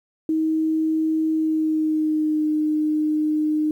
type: tone with pitch glide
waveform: sine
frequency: 316.6 to 306.2 Hz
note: D#4 to D#4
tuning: +30 to -28 cents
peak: -18 dBFS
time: 0.29-3.71 s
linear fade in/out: 2 ms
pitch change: -58 cents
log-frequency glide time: 1.32-2.46 s
effects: 9-bit